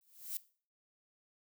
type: noise with exponential growth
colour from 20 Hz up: violet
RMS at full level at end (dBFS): -36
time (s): 0.01-0.37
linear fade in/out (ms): 1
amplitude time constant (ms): 77
effects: noise-tail reverb RT60 0.4 s tail -18 dB re dry